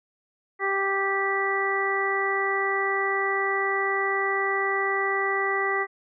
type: harmonic tone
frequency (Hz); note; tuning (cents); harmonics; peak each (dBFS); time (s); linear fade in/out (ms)
392; G4; 0; 1 / 2 / 3 / 4 / 5; -28 / -31 / -29 / -36 / -26; 0.59-5.87; 50
effects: none